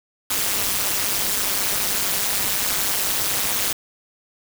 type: noise with amplitude modulation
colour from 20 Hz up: white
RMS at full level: -18 dBFS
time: 0.3-3.73 s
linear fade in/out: 5 ms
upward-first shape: sine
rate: 204 Hz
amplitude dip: 100%
effects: none